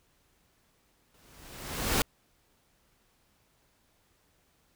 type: noise with exponential growth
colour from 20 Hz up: pink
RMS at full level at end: -24 dBFS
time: 1.14-2.02 s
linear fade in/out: 2 ms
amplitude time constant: 190 ms
effects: pink hiss -69 dBFS RMS until 4.75 s